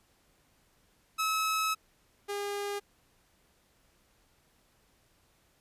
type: tone pair in turn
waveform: sawtooth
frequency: 1291 / 405.8 Hz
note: E6 / G#4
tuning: -37 / -40 cents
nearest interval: octave + minor sixth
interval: 2003 cents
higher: first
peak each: -24 / -29 dBFS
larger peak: first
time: 1.18-1.75 / 2.28-2.8 s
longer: first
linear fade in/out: 20 ms
effects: pink hiss -68 dBFS RMS until 5.6 s + resampled to 32000 Hz